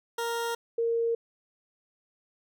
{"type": "tone pair in turn", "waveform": ["20% pulse", "sine"], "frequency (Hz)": [466.2, 462.7], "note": ["A#4", "A#4"], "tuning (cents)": [0, -13], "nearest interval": "unison", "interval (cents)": 13, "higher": "first", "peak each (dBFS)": -24, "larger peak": "neither", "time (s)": [[0.18, 0.55], [0.78, 1.15]], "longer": "neither", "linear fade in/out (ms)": 5, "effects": []}